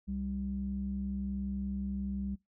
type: tone with low-pass filter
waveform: square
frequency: 65.8 Hz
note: C2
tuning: 10 cents sharp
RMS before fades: -36 dBFS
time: 0.07-2.36 s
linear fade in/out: 20 ms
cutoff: 190 Hz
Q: 7
effects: noise-tail reverb RT60 0.2 s tail -24 dB re dry